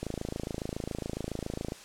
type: click train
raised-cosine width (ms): 2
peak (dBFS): -20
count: 47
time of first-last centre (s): 0.03-1.721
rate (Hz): 27.2
effects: white hiss -49 dBFS RMS until 1.84 s + low-pass 8000 Hz 12 dB/octave